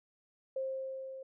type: tone with level ramp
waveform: sine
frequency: 530 Hz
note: C5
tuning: 22 cents sharp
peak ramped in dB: -32 to -43 dBFS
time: 0.56-1.23 s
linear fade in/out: 5 ms
effects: none